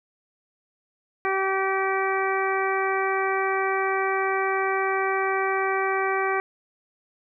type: harmonic tone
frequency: 385.3 Hz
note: G4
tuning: 30 cents flat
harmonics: 1 / 2 / 3 / 4 / 5 / 6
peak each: -26 / -28 / -28 / -31 / -31 / -32 dBFS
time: 1.25-6.4 s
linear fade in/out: 0 ms
effects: none